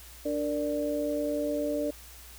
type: tone cluster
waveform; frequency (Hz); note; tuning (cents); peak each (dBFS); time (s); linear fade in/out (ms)
sine; 293.5 / 463.9 / 588; D4 / A#4 / D5; -1 / -8 / +2; -31 / -35 / -30; 0.25-1.91; 10
effects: added 60 Hz sine -50 dBFS peak until 2.38 s + white hiss -50 dBFS RMS until 2.38 s